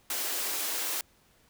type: high-pass noise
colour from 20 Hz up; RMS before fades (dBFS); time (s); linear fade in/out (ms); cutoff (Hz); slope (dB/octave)
white; -32; 0.1-1.01; 2; 260; 48
effects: pink hiss -64 dBFS RMS until 1.49 s